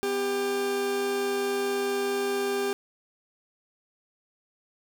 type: tone pair together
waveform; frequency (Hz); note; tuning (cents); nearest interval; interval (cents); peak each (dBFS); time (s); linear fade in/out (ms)
40% pulse; 250.5 / 398.1; B3 / G4; +25 / +27; minor sixth; 802; -35 / -25; 0.03-2.73; 0
effects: none